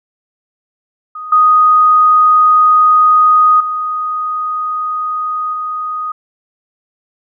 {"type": "tone with level steps", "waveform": "sine", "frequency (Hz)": 1244.5, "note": "D#6", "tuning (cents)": 0, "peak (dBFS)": [-23, -5, -15, -17], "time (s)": [1.15, 6.12], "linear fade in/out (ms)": 5, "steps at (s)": [1.32, 3.6, 5.53], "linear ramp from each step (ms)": 5, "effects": []}